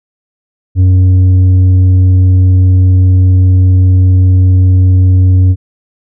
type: tone with tanh clipping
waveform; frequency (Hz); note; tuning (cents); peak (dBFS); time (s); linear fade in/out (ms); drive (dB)
sine; 92.5; F#2; 0; -4; 0.75-5.56; 50; 5
effects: none